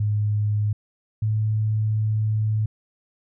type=tone pair in turn; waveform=sine; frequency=104.9 / 108.1 Hz; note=G#2 / A2; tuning=+18 / -30 cents; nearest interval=minor second; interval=52 cents; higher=second; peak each=-19 dBFS; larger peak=neither; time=0-0.73 / 1.22-2.66 s; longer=second; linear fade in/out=5 ms; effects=none